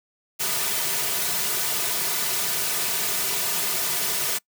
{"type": "noise with comb filter", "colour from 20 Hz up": "white", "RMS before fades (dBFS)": -25, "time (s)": [0.39, 4.39], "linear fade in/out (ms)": 20, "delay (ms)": 3.7, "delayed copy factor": -0.8, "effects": ["noise-tail reverb RT60 0.1 s tail -24 dB re dry", "high-pass 150 Hz 12 dB/octave"]}